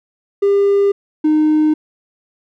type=tone pair in turn; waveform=triangle; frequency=400.3 / 307.4 Hz; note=G4 / D#4; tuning=+36 / -21 cents; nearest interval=perfect fourth; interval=457 cents; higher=first; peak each=-7 dBFS; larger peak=neither; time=0.42-0.92 / 1.24-1.74 s; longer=neither; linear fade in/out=10 ms; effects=tanh soft clip ceiling -5 dBFS